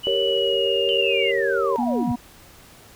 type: tone with pitch glide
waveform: sine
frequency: 2960 to 2804 Hz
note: F#7 to F7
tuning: 0 to +6 cents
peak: -23 dBFS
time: 0.03-1.32 s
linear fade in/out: 20 ms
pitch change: -94 cents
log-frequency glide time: 0.2-0.94 s
type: chord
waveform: sine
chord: G diminished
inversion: none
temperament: equal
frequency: 392 / 466.2 / 554.4 Hz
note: G4 / Bb4 / Db5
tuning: 0 / 0 / 0 cents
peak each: -24 dBFS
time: 0.07-1.76 s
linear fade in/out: 0 ms
type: linear sweep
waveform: sine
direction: down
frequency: 3066 to 81.2 Hz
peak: -24 dBFS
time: 0.89-2.12 s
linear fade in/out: 0 ms
type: harmonic tone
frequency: 241.3 Hz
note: B3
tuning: 40 cents flat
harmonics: 1 / 3 / 4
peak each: -21 / -31 / -33 dBFS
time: 1.78-2.16 s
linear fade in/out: 10 ms
effects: pink hiss -48 dBFS RMS until 2.95 s